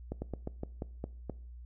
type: slowing click train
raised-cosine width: 2 ms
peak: -23 dBFS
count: 8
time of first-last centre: 0.12-1.297 s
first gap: 100 ms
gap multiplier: 1.17
effects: noise-tail reverb RT60 0.5 s tail -21 dB re dry + added 60 Hz sine -45 dBFS peak until 1.65 s